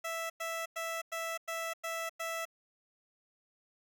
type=tone bursts; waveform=15% pulse; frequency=659.3 Hz; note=E5; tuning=in tune; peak=-29 dBFS; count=7; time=0.04-2.454 s; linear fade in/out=10 ms; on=260 ms; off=99 ms; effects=none